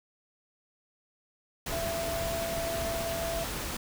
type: tone in noise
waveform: sine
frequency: 668 Hz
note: E5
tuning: 23 cents sharp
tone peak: -32 dBFS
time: 1.72-3.44 s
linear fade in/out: 5 ms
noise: pink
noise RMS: -35 dBFS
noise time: 1.66-3.77 s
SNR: 0 dB
effects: none